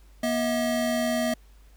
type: tone pair together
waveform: square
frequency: 239.7 / 640 Hz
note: A#3 / D#5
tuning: +48 / +49 cents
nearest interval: octave + perfect fourth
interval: 1701 cents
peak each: -27 dBFS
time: 0.23-1.34 s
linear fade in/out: 5 ms
effects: added 50 Hz sine -50 dBFS peak until 1.76 s + pink hiss -62 dBFS RMS until 1.76 s